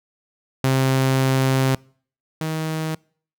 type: tone pair in turn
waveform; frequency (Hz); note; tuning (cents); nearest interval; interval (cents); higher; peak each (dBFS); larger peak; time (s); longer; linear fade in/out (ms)
sawtooth; 132.5 / 158.21; C3 / D#3; +22 / +29; minor third; 307; second; -12 / -19; first; 0.64-1.75 / 2.41-2.95; first; 2
effects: noise-tail reverb RT60 0.5 s tail -26 dB re dry